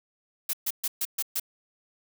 blue noise bursts, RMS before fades -28 dBFS, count 6, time 0.49-1.398 s, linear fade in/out 5 ms, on 43 ms, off 130 ms, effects none

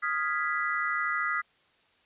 sine chord, F half-diminished seventh, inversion third, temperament equal, 1244.5 / 1396.9 / 1661.2 / 1975.5 Hz, Eb6 / F6 / Ab6 / Cb7, 0 / 0 / 0 / 0 cents, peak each -31 / -33 / -35 / -31 dBFS, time 0.02-1.42 s, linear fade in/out 20 ms, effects white hiss -65 dBFS RMS until 2.05 s + resampled to 8000 Hz

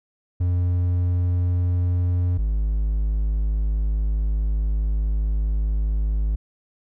triangle tone pair in turn, 88.8 / 52.35 Hz, F2 / G#1, +29 / +15 cents, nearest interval major sixth, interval 914 cents, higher first, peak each -16 / -17 dBFS, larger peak first, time 0.4-2.38 / 2.38-6.36 s, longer second, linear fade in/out 10 ms, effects none

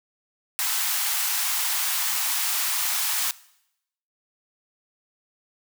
white high-pass noise, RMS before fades -25 dBFS, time 0.59-3.31 s, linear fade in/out 0 ms, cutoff 750 Hz, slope 48 dB/octave, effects noise-tail reverb RT60 0.8 s tail -20 dB re dry

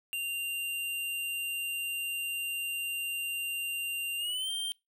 square tone with pitch glide, 2782 to 3159 Hz, F7 to G7, -7 to +13 cents, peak -32 dBFS, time 0.13-4.72 s, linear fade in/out 0 ms, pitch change +220 cents, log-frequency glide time 4.17-4.5 s, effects noise-tail reverb RT60 0.2 s tail -24 dB re dry

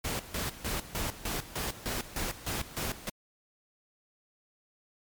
pink noise with tremolo, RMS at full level -33 dBFS, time 0.04-3.1 s, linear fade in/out 10 ms, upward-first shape square, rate 3.3 Hz, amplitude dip 80%, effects MP3 96 kbps

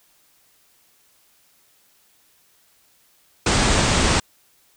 pink low-pass noise, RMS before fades -18 dBFS, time 3.46-4.2 s, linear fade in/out 5 ms, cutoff 8900 Hz, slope 96 dB/octave, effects white hiss -59 dBFS RMS until 4.76 s

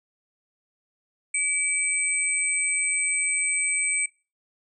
sine tone pair together, 2299 / 8187 Hz, D7 / C9, -37 / -39 cents, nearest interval octave + minor seventh, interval 2198 cents, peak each -26 / -24 dBFS, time 1.34-4.06 s, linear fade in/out 5 ms, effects noise-tail reverb RT60 0.3 s tail -20 dB re dry

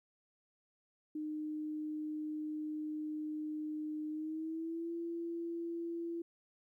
sine tone with pitch glide, 305.9 to 337.5 Hz, D#4 to E4, -29 to +41 cents, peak -37 dBFS, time 1.15-6.22 s, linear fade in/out 5 ms, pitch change +170 cents, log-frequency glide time 4.09-4.91 s, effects 13-bit

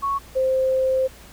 sine tone pair in turn, 1108.7 / 523.2 Hz, C#6 / C5, 0 / 0 cents, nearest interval octave + minor second, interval 1300 cents, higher first, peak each -20 / -17 dBFS, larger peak second, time 0.02-0.19 / 0.35-1.08 s, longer second, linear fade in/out 20 ms, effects added 60 Hz sine -46 dBFS peak until 1.32 s + pink hiss -46 dBFS RMS until 1.32 s

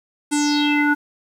square tone with low-pass filter sweep, 293.7 Hz, D4, in tune, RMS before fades -18 dBFS, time 0.31-0.95 s, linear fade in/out 20 ms, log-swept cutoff 9300 to 1300 Hz, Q 5.8, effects 8-bit

